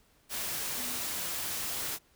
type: tone in noise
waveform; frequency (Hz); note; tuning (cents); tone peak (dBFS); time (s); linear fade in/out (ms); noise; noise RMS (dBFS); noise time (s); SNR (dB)
sine; 247.5; B3; +4; -46; 0.75-1; 50; white; -35; 0.29-1.99; -14
effects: pink hiss -66 dBFS RMS until 2.15 s